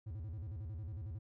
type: tone with vibrato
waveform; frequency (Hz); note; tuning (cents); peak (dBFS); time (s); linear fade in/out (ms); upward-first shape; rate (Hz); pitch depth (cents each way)
triangle; 92.7; F#2; +4; -39; 0.06-1.19; 10; square; 11; 270
effects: none